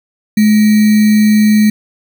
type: tone with sample-and-hold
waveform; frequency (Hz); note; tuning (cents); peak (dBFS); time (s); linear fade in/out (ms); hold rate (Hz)
sine; 212.9; G#3; +43; -5; 0.37-1.7; 5; 2100
effects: none